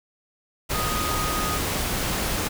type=tone in noise; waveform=sine; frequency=1244.5 Hz; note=D#6; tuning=in tune; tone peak=-28 dBFS; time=0.73-1.59 s; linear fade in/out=20 ms; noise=pink; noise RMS=-26 dBFS; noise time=0.69-2.49 s; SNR=-5 dB; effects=none